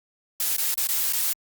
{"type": "noise with dropouts", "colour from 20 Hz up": "blue", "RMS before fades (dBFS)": -24, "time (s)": [0.4, 1.33], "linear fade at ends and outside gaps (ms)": 2, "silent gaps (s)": [[0.566, 0.581], [0.743, 0.776], [0.872, 0.887], [1.126, 1.132]], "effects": ["Opus 48 kbps"]}